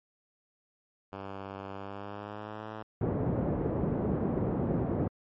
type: tone with pitch glide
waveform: 5% pulse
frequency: 97.8 to 108.52 Hz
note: G2 to A2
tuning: -4 to -23 cents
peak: -27 dBFS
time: 1.12-2.83 s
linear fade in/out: 10 ms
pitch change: +181 cents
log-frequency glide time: 1.74-2.67 s
type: band-pass noise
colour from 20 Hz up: pink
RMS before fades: -30 dBFS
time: 3.01-5.08 s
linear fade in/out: 5 ms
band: 100 to 490 Hz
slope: 12 dB/octave
effects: low-pass 2000 Hz 12 dB/octave + MP3 48 kbps